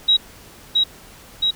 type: tone with echo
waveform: sine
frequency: 3838 Hz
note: A#7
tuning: 50 cents sharp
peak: -11 dBFS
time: 0.08-0.17 s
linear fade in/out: 10 ms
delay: 670 ms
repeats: 2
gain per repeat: -2 dB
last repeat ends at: 1.51 s
effects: pink hiss -44 dBFS RMS until 1.55 s